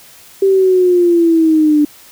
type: linear sweep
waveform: sine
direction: down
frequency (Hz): 392 to 293.7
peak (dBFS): -7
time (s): 0.42-1.85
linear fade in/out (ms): 5
effects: white hiss -41 dBFS RMS until 2.11 s